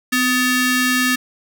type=ring-modulated tone; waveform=sawtooth; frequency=1000 Hz; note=B5; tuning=21 cents sharp; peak=-8 dBFS; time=0.12-1.16 s; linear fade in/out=10 ms; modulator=745 Hz; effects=none

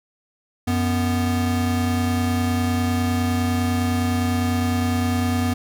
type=tone pair together; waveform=square; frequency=92.12 / 246.5 Hz; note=F#2 / B3; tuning=-7 / -3 cents; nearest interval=octave + perfect fourth; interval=1704 cents; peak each=-23 / -22 dBFS; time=0.67-5.54 s; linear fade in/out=10 ms; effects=none

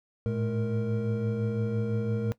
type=tone cluster; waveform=triangle; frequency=107.1 / 113 / 213.9 / 465.4 Hz; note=A2 / A2 / A3 / A#4; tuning=-46 / +47 / -49 / -3 cents; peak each=-35 / -28 / -30 / -30 dBFS; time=0.26-2.32 s; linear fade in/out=0 ms; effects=noise-tail reverb RT60 0.1 s tail -17 dB re dry

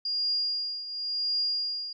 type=tone with tremolo; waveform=sine; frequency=4830 Hz; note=D8; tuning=48 cents sharp; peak=-24 dBFS; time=0.05-1.93 s; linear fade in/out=5 ms; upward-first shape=triangle; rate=0.93 Hz; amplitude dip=75%; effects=none

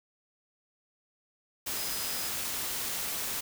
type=tone in noise; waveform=sine; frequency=5030 Hz; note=D#8; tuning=18 cents sharp; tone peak=-41 dBFS; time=1.76-2.29 s; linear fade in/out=10 ms; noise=white; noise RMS=-34 dBFS; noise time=1.66-3.41 s; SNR=-10 dB; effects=none

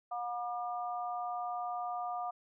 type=harmonic tone; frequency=240 Hz; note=B3; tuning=49 cents flat; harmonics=3 / 4 / 5; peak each=-36 / -46 / -41 dBFS; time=0.11-2.31 s; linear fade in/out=10 ms; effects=none

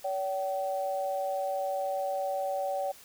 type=tone pair together; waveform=sine; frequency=568 / 764.7 Hz; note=C#5 / G5; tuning=+42 / -43 cents; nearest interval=perfect fourth; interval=515 cents; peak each=-31 / -32 dBFS; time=0.04-2.92 s; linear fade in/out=10 ms; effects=white hiss -53 dBFS RMS until 3.04 s

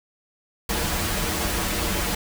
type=noise with comb filter; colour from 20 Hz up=pink; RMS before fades=-25 dBFS; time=0.69-2.15 s; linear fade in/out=5 ms; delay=7.6 ms; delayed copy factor=-0.85; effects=none

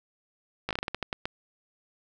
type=slowing click train; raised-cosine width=0.3 ms; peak=-14 dBFS; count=11; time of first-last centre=0.69-1.255 s; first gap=17 ms; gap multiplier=1.25; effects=none

